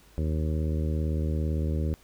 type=harmonic tone; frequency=77.78 Hz; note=D#2; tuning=in tune; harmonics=1 / 2 / 3 / 4 / 5 / 6 / 7; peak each=-26 / -32 / -36 / -38 / -40 / -42 / -43 dBFS; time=0.18-1.94 s; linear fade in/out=0 ms; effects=added 50 Hz sine -58 dBFS peak until 2.03 s + pink hiss -58 dBFS RMS until 2.03 s